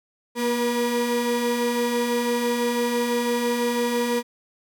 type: tone pair together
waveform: 35% pulse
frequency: 238.1 / 482.2 Hz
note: A#3 / B4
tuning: +37 / -41 cents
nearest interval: octave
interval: 1222 cents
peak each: -23 / -22 dBFS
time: 0.35-4.23 s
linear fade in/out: 50 ms
effects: none